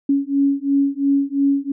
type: beating tone pair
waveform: sine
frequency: 277.2 / 280.1 Hz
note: C#4 / C#4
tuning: 0 / +18 cents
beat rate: 2.9 Hz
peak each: -18 / -18 dBFS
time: 0.09-1.72 s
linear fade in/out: 5 ms
effects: none